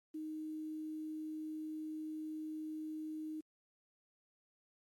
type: tone with quantisation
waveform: sine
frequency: 311.1 Hz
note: D#4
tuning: in tune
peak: -40 dBFS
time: 0.14-3.41 s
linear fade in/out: 10 ms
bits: 11
effects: MP3 64 kbps